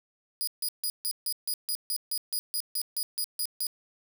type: tone bursts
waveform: 10% pulse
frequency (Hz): 4923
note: D#8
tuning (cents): -19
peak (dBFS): -21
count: 16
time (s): 0.41-3.668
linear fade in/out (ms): 0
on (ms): 63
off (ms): 150
effects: none